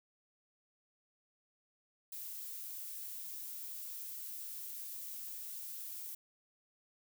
violet noise, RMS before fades -45 dBFS, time 2.12-6.15 s, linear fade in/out 5 ms, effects none

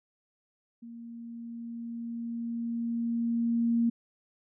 sine tone with level ramp, 233.1 Hz, A#3, in tune, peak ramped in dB -42 to -22 dBFS, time 0.82-3.9 s, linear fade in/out 10 ms, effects none

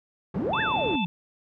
pink band-pass noise, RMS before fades -34 dBFS, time 0.34-0.96 s, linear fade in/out 5 ms, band 110 to 710 Hz, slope 12 dB/octave
sine exponential two-way sweep, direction up then down, 163.1 to 1855 to 163.1 Hz, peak -25 dBFS, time 0.36-1.06 s, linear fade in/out 0 ms, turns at 0.61 s
harmonic tone, 878 Hz, A5, 4 cents flat, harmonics 1 / 3 / 4, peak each -30 / -31 / -34 dBFS, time 0.53-1.05 s, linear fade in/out 5 ms
effects none

